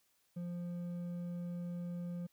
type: tone with hard clipping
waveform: sine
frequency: 174.61 Hz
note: F3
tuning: in tune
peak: -40 dBFS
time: 0.36-2.27 s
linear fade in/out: 10 ms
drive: 5 dB
effects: white hiss -75 dBFS RMS until 2.32 s